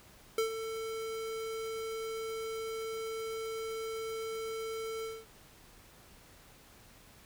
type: tone with ADSR envelope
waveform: square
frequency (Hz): 446.1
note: A4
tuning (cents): +24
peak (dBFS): -27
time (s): 0.38-5.26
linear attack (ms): 3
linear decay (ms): 110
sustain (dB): -10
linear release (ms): 220
effects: pink hiss -58 dBFS RMS until 7.25 s